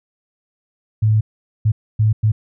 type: tone bursts at uneven times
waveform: sine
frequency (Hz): 108.3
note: A2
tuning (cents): -27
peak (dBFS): -11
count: 4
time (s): 1.02-1.21 / 1.65-1.72 / 1.99-2.13 / 2.23-2.32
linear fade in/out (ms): 10
effects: none